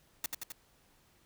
white noise with echo, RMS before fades -34 dBFS, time 0.24-0.26 s, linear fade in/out 2 ms, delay 87 ms, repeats 3, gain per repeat -3 dB, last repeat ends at 0.521 s, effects pink hiss -67 dBFS RMS until 1.25 s

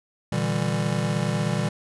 square chord, E half-diminished seventh, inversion second, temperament just, 118.67 / 148.33 / 164.81 / 197.78 Hz, Bb2 / D3 / E3 / G3, +31 / +18 / 0 / +16 cents, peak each -29 dBFS, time 0.32-1.69 s, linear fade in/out 5 ms, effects resampled to 24000 Hz

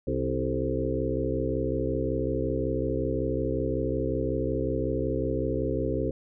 harmonic tone with a mistuned harmonic, 65.41 Hz, C2, in tune, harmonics 1 / 2 / 4 / 5 / 6 / 7 / 8, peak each -33 / -33 / -33 / -33 / -33 / -33 / -33 dBFS, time 0.07-6.11 s, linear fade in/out 5 ms, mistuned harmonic 7, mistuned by -49 cents, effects none

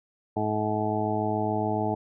harmonic tone, 107 Hz, A2, 48 cents flat, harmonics 1 / 2 / 3 / 4 / 6 / 7 / 8, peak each -32 / -32 / -32 / -32 / -32 / -32 / -32 dBFS, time 0.36-1.95 s, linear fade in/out 10 ms, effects none

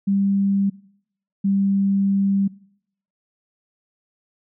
sine tone pair in turn, 197.6 / 196.9 Hz, G3 / G3, +14 / +8 cents, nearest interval unison, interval 6 cents, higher first, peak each -16 dBFS, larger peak neither, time 0.07-0.7 / 1.44-2.48 s, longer second, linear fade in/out 10 ms, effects noise-tail reverb RT60 0.7 s tail -22 dB re dry

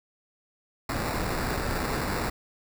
pink noise with sample-and-hold, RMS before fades -29 dBFS, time 0.89-2.3 s, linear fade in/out 5 ms, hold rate 3150 Hz, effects none

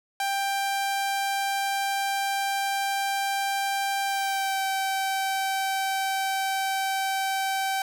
sawtooth tone with pitch glide, 789 to 773.7 Hz, G5 to G5, +11 to -23 cents, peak -21 dBFS, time 0.2-7.82 s, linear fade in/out 2 ms, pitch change -34 cents, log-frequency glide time 4.04-4.65 s, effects none

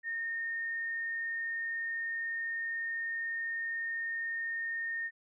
sine tone, 1834 Hz, A#6, 29 cents flat, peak -33 dBFS, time 0.03-5.11 s, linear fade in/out 50 ms, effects none

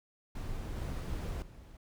brown noise with level steps, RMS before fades -39 / -37 / -51 dBFS, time 0.35-1.77 s, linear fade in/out 5 ms, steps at 0.76 / 1.42 s, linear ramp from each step 2 ms, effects none

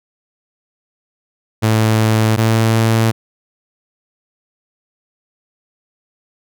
sawtooth tone pair in turn, 110 / 112.57 Hz, A2 / A2, 0 / +40 cents, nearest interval unison, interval 40 cents, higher second, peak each -7 dBFS, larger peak neither, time 1.62-2.37 / 2.37-3.12 s, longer neither, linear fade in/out 20 ms, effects none

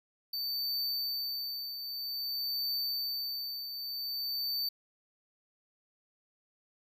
square tone with tremolo, 4567 Hz, D8, 49 cents flat, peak -31 dBFS, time 0.33-4.69 s, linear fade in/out 5 ms, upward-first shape triangle, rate 0.52 Hz, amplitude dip 60%, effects none

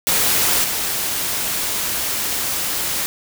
white noise with level steps, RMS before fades -17 / -22 dBFS, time 0.07-3.06 s, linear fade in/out 0 ms, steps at 0.64 s, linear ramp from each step 5 ms, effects none

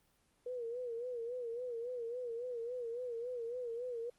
sine tone with vibrato, 480.4 Hz, B4, 48 cents flat, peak -38 dBFS, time 0.46-4.1 s, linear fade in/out 5 ms, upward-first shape sine, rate 3.6 Hz, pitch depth 87 cents each way, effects pink hiss -73 dBFS RMS until 4.18 s + Opus 24 kbps

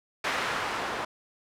blue noise with low-pass filter sweep, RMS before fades -31 dBFS, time 0.24-1.05 s, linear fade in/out 5 ms, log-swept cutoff 1600 to 1000 Hz, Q 0.91, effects none

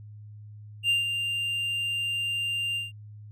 triangle tone with ADSR envelope, 2791 Hz, F7, 2 cents flat, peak -18 dBFS, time 0.83-2.92 s, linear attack 63 ms, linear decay 150 ms, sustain -7 dB, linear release 160 ms, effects added 105 Hz sine -42 dBFS peak until 3.31 s

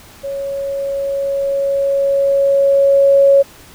sine tone with level ramp, 554 Hz, C#5, 1 cent flat, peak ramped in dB -20 to -5 dBFS, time 0.23-3.43 s, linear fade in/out 20 ms, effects pink hiss -41 dBFS RMS until 3.74 s

